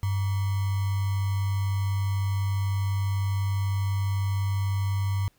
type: tone with sample-and-hold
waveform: sine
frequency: 98 Hz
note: G2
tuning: in tune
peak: -23 dBFS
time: 0.03-5.28 s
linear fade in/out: 0 ms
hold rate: 1050 Hz
effects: pink hiss -66 dBFS RMS until 5.38 s